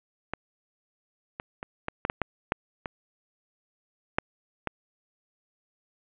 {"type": "clicks", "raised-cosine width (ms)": 0.5, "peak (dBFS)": [-15, -19, -21, -14, -11, -10, -10, -8, -17, -7, -13], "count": 11, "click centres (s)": [0.336, 1.399, 1.629, 1.884, 2.051, 2.099, 2.217, 2.521, 2.858, 4.185, 4.673], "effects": ["resampled to 8000 Hz", "8-bit"]}